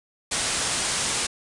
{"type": "low-pass noise", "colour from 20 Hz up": "white", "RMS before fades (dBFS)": -26, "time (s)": [0.31, 1.27], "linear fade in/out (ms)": 10, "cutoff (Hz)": 10000, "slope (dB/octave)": 96, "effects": ["resampled to 24000 Hz"]}